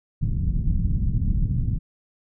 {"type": "low-pass noise", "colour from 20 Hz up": "pink", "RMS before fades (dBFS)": -22, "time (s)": [0.21, 1.79], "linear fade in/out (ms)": 20, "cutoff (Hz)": 180, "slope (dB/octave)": 24, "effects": []}